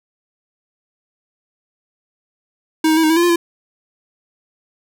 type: tone with pitch steps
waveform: square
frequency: 316.6 / 314.4 / 324.1 / 311.8 / 324.6 / 342.7 / 349.5 / 340.6 Hz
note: D#4 / D#4 / E4 / D#4 / E4 / F4 / F4 / F4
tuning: +30 / +18 / -29 / +4 / -27 / -33 / +1 / -43 cents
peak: -12 dBFS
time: 2.84-3.36 s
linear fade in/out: 5 ms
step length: 65 ms
effects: none